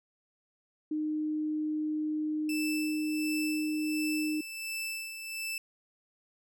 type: tone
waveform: sine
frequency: 306.6 Hz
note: D#4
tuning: 25 cents flat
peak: -29 dBFS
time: 0.91-4.41 s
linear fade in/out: 5 ms
type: tone with tremolo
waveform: sawtooth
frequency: 2642 Hz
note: E7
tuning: 3 cents sharp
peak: -30 dBFS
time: 2.49-5.58 s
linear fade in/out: 2 ms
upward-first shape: sine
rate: 1.4 Hz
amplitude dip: 55%
effects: none